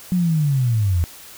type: linear sweep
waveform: sine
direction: down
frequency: 185 to 79.9 Hz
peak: -15 dBFS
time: 0.12-1.04 s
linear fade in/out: 0 ms
effects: white hiss -41 dBFS RMS until 1.37 s